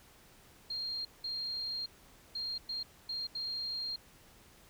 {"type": "tone bursts at uneven times", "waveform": "sine", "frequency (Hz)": 4212, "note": "C8", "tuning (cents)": 11, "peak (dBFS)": -35, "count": 6, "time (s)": [[0.7, 1.05], [1.24, 1.86], [2.35, 2.58], [2.69, 2.83], [3.09, 3.27], [3.35, 3.96]], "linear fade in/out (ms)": 5, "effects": ["pink hiss -60 dBFS RMS until 4.69 s"]}